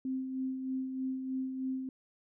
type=tone with tremolo; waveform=sine; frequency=261.6 Hz; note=C4; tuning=in tune; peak=-31 dBFS; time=0.05-1.89 s; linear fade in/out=2 ms; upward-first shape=sine; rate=3.2 Hz; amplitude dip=45%; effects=none